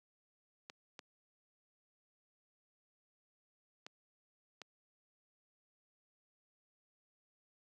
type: clicks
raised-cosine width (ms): 0.2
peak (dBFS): -30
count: 4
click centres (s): 0.699 / 0.992 / 3.865 / 4.617
effects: high-pass 200 Hz 12 dB/octave